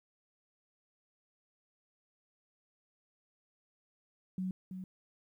sine tone with echo, 186.1 Hz, F#3, 10 cents sharp, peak -33 dBFS, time 4.38-4.51 s, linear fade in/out 2 ms, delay 330 ms, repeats 1, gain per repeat -7 dB, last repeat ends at 4.84 s, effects 12-bit

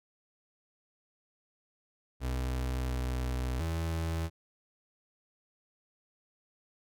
35% pulse tone with pitch steps, 63.4 / 62.8 / 82 Hz, B1 / B1 / E2, +46 / +30 / -9 cents, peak -29 dBFS, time 2.2-4.3 s, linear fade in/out 50 ms, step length 700 ms, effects none

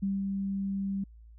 sine tone with ADSR envelope, 196 Hz, G3, in tune, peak -26 dBFS, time 0.02-1.04 s, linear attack 12 ms, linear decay 190 ms, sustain -3 dB, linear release 5 ms, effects added 56 Hz sine -49 dBFS peak until 1.38 s

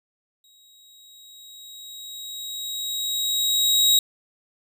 sawtooth tone with exponential growth, 3812 Hz, A#7, 38 cents sharp, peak -11 dBFS, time 0.44-3.99 s, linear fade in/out 2 ms, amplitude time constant 770 ms, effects none

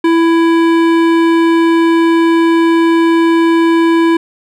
sine tone with hard clipping, 331.8 Hz, E4, 11 cents sharp, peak -9 dBFS, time 0.04-4.17 s, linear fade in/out 5 ms, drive 15 dB, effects none

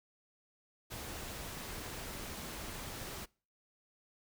pink noise, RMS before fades -44 dBFS, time 0.9-3.26 s, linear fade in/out 20 ms, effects noise-tail reverb RT60 0.4 s tail -25 dB re dry

